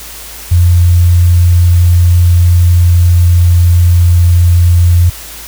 sine tone with pitch glide, 87.31 to 86.81 Hz, F2 to F2, 0 to -10 cents, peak -3 dBFS, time 0.51-5.1 s, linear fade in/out 10 ms, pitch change -10 cents, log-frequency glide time 2.42-4.26 s, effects added 55 Hz sine -33 dBFS peak until 5.47 s + white hiss -28 dBFS RMS until 5.47 s

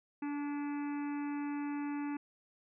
harmonic tone with a mistuned harmonic, 289.6 Hz, D4, 24 cents flat, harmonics 1 / 3 / 4 / 5 / 6 / 7 / 8 / 9, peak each -35 / -46 / -53 / -54 / -56 / -56 / -58 / -56 dBFS, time 0.22-2.17 s, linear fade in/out 5 ms, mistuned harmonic 6, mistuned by -24 cents, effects none

